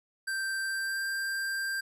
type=tone with pitch glide; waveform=square; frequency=1568 to 1582.6 Hz; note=G6 to G6; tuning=0 to +16 cents; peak=-31 dBFS; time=0.27-1.81 s; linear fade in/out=10 ms; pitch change=+16 cents; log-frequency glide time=0.62-1.07 s; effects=resampled to 32000 Hz